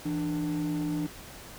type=tone pair together; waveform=triangle; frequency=166.5 / 296.9 Hz; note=E3 / D4; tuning=+18 / +19 cents; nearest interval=minor seventh; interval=1001 cents; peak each=-29 / -26 dBFS; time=0.05-1.07 s; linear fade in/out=10 ms; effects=tanh soft clip ceiling -23 dBFS + pink hiss -46 dBFS RMS until 1.58 s